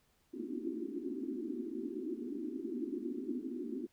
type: band-pass noise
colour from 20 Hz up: pink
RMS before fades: -40 dBFS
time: 0.33-3.87 s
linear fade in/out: 10 ms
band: 230 to 380 Hz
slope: 96 dB/octave
effects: pink hiss -73 dBFS RMS until 3.92 s